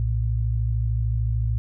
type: tone pair together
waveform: sine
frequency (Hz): 60.18 / 113.6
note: B1 / A#2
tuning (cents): -44 / -44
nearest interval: major seventh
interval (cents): 1100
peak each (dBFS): -23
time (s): 0-1.58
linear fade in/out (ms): 0
effects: none